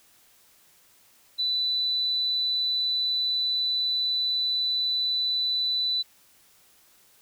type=tone; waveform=sine; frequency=3984 Hz; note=B7; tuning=14 cents sharp; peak=-23 dBFS; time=1.38-6.03 s; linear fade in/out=20 ms; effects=white hiss -59 dBFS RMS until 7.21 s